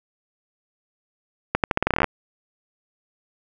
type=accelerating click train; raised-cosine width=0.5 ms; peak=-3 dBFS; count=14; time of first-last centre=1.55-2.043 s; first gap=88 ms; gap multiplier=0.84; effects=none